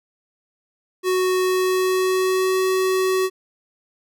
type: tone with pitch glide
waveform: square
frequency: 370 to 375.6 Hz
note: F#4 to F#4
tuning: 0 to +26 cents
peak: -18 dBFS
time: 1.03-3.3 s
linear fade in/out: 50 ms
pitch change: +26 cents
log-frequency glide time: 1.4-2.62 s
effects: none